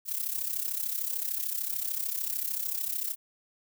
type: noise with amplitude modulation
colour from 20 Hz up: violet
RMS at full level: -29 dBFS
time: 0.05-3.16 s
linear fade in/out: 50 ms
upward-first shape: sine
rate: 33.4 Hz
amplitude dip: 75%
effects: none

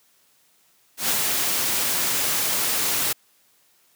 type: noise with ADSR envelope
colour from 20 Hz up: white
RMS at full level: -21 dBFS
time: 0.97-3.13 s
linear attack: 120 ms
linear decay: 68 ms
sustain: -2 dB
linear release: 7 ms
effects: white hiss -61 dBFS RMS until 3.95 s + high-pass 100 Hz 12 dB/octave

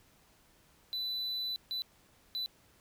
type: tone bursts at uneven times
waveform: triangle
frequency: 3990 Hz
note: B7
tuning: 17 cents sharp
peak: -32 dBFS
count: 3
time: 0.93-1.56 / 1.71-1.82 / 2.35-2.46 s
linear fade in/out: 0 ms
effects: pink hiss -65 dBFS RMS until 2.8 s

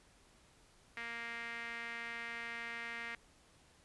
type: tone with band-pass filter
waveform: sawtooth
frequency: 233.1 Hz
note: A#3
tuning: in tune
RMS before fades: -44 dBFS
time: 0.97-3.15 s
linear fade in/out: 0 ms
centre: 2000 Hz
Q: 3.9
effects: pink hiss -66 dBFS RMS until 3.84 s + resampled to 24000 Hz

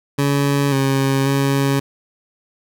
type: tone with pitch steps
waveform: 20% pulse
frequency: 141.2 / 135.8 / 138.1 Hz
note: C#3 / C#3 / C#3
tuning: +32 / -35 / -6 cents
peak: -10 dBFS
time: 0.18-1.8 s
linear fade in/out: 10 ms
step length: 540 ms
effects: none

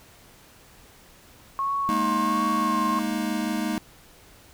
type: tone with vibrato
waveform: sine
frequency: 1088 Hz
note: C#6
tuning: 33 cents flat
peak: -23 dBFS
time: 1.59-2.99 s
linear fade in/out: 0 ms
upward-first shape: sine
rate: 1.4 Hz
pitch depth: 39 cents each way
type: chord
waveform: square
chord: Ab suspended second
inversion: none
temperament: just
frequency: 207.7 / 233.6 / 311.5 Hz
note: Ab3 / Bb3 / Eb4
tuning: 0 / +4 / +2 cents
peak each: -30 dBFS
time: 1.89-3.78 s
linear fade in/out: 0 ms
effects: pink hiss -52 dBFS RMS until 4.53 s

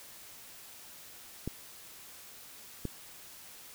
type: clicks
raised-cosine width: 3 ms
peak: -21 dBFS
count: 2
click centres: 1.476 / 2.853 s
effects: white hiss -51 dBFS RMS until 3.74 s

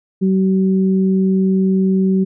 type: tone pair together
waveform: sine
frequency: 190 / 380 Hz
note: F#3 / F#4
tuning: +46 / +46 cents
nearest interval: octave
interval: 1200 cents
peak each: -12 / -20 dBFS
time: 0.21-2.25 s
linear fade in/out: 20 ms
effects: none

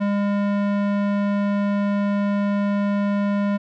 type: tone with low-pass filter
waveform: square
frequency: 202.4 Hz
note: G#3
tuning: 44 cents flat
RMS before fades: -21 dBFS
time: 0-3.58 s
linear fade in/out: 20 ms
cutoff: 1900 Hz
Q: 0.65
effects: none

